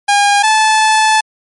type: tone pair in turn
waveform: sawtooth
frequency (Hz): 812 / 870.3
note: G#5 / A5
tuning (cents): -39 / -19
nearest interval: minor second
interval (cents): 120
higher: second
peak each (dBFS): -4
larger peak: neither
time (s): 0.08-0.43 / 0.43-1.21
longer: second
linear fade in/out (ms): 10
effects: MP3 48 kbps